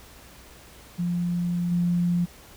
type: tone with level steps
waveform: sine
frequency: 174.61 Hz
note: F3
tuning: in tune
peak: -23 / -20 dBFS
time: 0.98-2.26 s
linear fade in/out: 20 ms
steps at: 1.71 s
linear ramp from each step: 10 ms
effects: added 60 Hz sine -53 dBFS peak until 2.56 s + pink hiss -49 dBFS RMS until 2.56 s